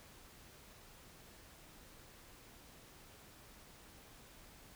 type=silence; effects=pink hiss -59 dBFS RMS until 4.75 s